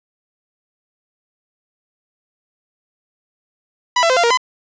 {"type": "tone with pitch steps", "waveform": "sawtooth", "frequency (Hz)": [985, 669, 514, 692, 469.8, 1014], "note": ["B5", "E5", "C5", "F5", "A#4", "B5"], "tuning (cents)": [-5, 25, -31, -16, 13, 45], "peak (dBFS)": -8, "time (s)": [3.96, 4.374], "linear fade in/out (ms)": 5, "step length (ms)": 69, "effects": ["resampled to 16000 Hz", "8-bit"]}